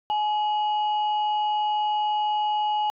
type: tone pair together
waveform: sine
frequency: 844 / 2914 Hz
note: G#5 / F#7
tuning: +28 / -27 cents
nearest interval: octave + major sixth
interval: 2145 cents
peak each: -21 / -33 dBFS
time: 0.1-2.9 s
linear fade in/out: 0 ms
effects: tanh soft clip ceiling -15 dBFS